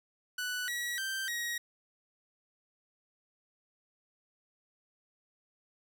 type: tone with pitch steps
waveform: sawtooth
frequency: 1485 / 1923 / 1564 / 1894 Hz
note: F#6 / B6 / G6 / A#6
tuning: +6 / -47 / -4 / +27 cents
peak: -30 dBFS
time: 0.38-1.58 s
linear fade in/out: 5 ms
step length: 300 ms
effects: none